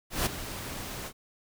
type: noise with ADSR envelope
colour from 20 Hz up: pink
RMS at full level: -26 dBFS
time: 0.1-1.13 s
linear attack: 160 ms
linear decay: 14 ms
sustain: -12 dB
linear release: 68 ms
effects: none